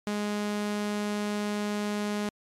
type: tone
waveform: sawtooth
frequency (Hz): 207.7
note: G#3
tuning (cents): 0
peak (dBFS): -24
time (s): 0.07-2.29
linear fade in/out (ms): 0
effects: low-pass 10000 Hz 12 dB/octave + MP3 96 kbps